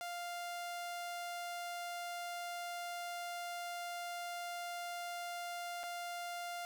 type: tone with dropouts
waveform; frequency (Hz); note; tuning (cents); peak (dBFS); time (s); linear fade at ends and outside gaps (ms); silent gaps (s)
sawtooth; 698.5; F5; 0; -37; 0.01-6.65; 0; 5.833-5.837
effects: none